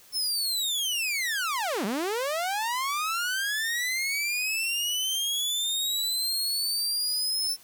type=linear two-way sweep; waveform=sawtooth; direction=down then up; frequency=5330 to 185 to 5330 Hz; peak=-23 dBFS; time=0.12-7.57 s; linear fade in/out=50 ms; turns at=1.85 s; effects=white hiss -54 dBFS RMS until 7.63 s